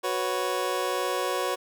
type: chord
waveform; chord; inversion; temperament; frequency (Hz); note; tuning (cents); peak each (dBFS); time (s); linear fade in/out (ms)
25% pulse; F# suspended fourth; none; just; 370 / 493.3 / 555; F#4 / B4 / C#5; 0 / -2 / +2; -27; 0.03-1.56; 20
effects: none